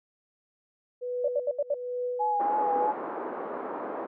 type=tone with tremolo; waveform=sine; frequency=493.9 Hz; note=B4; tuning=in tune; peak=-27 dBFS; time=1.01-2.88 s; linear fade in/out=20 ms; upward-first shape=triangle; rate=1.2 Hz; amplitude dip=90%
type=tone bursts; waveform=sine; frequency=575 Hz; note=D5; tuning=37 cents flat; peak=-23 dBFS; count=5; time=1.24-1.743 s; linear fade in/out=5 ms; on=43 ms; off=72 ms
type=tone with vibrato; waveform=sine; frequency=830.6 Hz; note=G#5; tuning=in tune; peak=-24 dBFS; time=2.19-2.93 s; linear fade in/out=20 ms; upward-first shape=sine; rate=3.2 Hz; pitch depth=38 cents each way
type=band-pass noise; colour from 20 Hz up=pink; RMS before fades=-35 dBFS; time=2.39-4.07 s; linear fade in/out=20 ms; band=310 to 1200 Hz; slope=24 dB/octave
effects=none